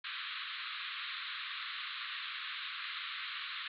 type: band-pass noise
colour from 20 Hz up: white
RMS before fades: -42 dBFS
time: 0.04-3.68 s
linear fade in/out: 5 ms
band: 1100 to 4100 Hz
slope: 96 dB/octave
effects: none